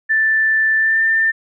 sine tone with pitch glide, 1765 to 1791.7 Hz, A6 to A6, +5 to +31 cents, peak -12 dBFS, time 0.09-1.32 s, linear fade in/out 20 ms, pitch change +26 cents, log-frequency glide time 0.77-1.02 s, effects none

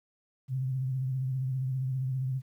sine tone with vibrato, 130.81 Hz, C3, in tune, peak -28 dBFS, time 0.48-2.42 s, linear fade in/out 50 ms, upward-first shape triangle, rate 15 Hz, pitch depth 61 cents each way, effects 11-bit

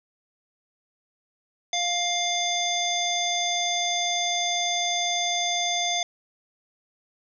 harmonic tone, 702 Hz, F5, 9 cents sharp, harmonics 1 / 3 / 5 / 7 / 9, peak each -28 / -31 / -27 / -36 / -30 dBFS, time 1.73-6.03 s, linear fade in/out 2 ms, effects none

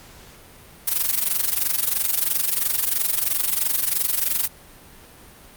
blue noise with amplitude modulation, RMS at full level -18 dBFS, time 0.87-4.48 s, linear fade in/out 10 ms, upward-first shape sine, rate 23 Hz, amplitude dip 80%, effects pink hiss -46 dBFS RMS until 5.56 s + Opus 48 kbps

